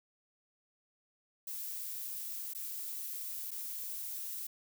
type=noise with dropouts; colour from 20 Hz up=violet; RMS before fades=-41 dBFS; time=1.47-4.47 s; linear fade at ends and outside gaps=5 ms; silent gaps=2.536-2.548 / 3.508-3.514 s; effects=none